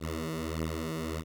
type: beating tone pair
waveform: 10% pulse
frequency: 79.5 / 81.1 Hz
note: D#2 / E2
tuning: +38 / -28 cents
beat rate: 1.6 Hz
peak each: -27 dBFS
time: 0-1.24 s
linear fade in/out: 50 ms
effects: none